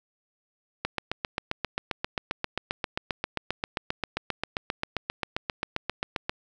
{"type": "click train", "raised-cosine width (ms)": 0.3, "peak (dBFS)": -11, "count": 42, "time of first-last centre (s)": [0.85, 6.295], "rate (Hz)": 7.53, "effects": []}